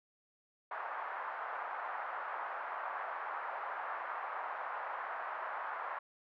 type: band-pass noise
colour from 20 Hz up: pink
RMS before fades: -41 dBFS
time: 0.71-5.99 s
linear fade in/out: 5 ms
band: 770 to 1500 Hz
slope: 24 dB/octave
effects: none